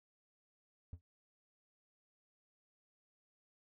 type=tone with exponential decay; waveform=triangle; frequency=86.7 Hz; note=F2; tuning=12 cents flat; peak=-38 dBFS; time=0.93-1.01 s; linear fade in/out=0 ms; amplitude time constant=17 ms; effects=none